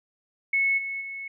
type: tone with level steps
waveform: sine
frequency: 2198 Hz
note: C#7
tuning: 15 cents flat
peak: -20 / -29 / -33 dBFS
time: 0.53-1.28 s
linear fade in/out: 5 ms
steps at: 0.77 / 1 s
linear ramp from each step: 20 ms
effects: none